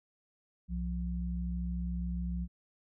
sine tone pair together, 63.2 / 175.84 Hz, B1 / F3, +41 / +12 cents, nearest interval octave + tritone, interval 1771 cents, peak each -34 / -36 dBFS, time 0.68-2.48 s, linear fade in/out 50 ms, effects none

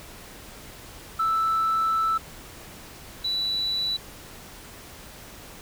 sine tone pair in turn, 1318.5 / 3951 Hz, E6 / B7, 0 / 0 cents, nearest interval octave + perfect fifth, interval 1900 cents, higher second, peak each -19 / -23 dBFS, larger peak first, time 1.19-2.18 / 3.24-3.97 s, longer first, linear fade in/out 10 ms, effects tanh soft clip ceiling -18 dBFS + pink hiss -44 dBFS RMS until 5.61 s

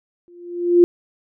sine tone with exponential growth, 349.2 Hz, F4, in tune, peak -5 dBFS, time 0.28-0.84 s, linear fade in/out 0 ms, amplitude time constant 120 ms, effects none

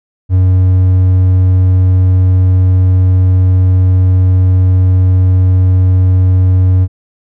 triangle tone, 92.5 Hz, F#2, in tune, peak -3 dBFS, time 0.29-6.88 s, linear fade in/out 50 ms, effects none

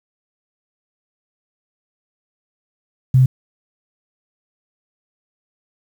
sine tone, 129.5 Hz, C3, 17 cents flat, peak -8 dBFS, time 3.14-3.26 s, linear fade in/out 5 ms, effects 7-bit

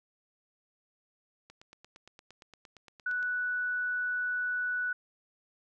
click train, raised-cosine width 0.2 ms, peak -34 dBFS, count 16, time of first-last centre 1.5-3.228 s, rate 8.68 Hz
sine tone, 1480 Hz, F#6, in tune, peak -29 dBFS, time 3.06-4.93 s, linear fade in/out 5 ms
effects none

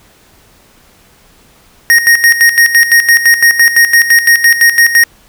square tone with tremolo, 1864.7 Hz, A#6, in tune, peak -3 dBFS, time 1.9-5.04 s, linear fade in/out 0 ms, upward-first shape square, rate 5.9 Hz, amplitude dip 70%, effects pink hiss -45 dBFS RMS until 5.28 s

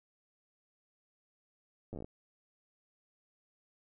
slowing click train, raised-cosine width 2 ms, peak -30 dBFS, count 9, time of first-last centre 1.93-2.045 s, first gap 9 ms, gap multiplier 1.13, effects none

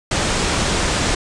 pink low-pass noise, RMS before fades -19 dBFS, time 0.11-1.15 s, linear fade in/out 5 ms, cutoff 9000 Hz, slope 48 dB/octave, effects resampled to 24000 Hz

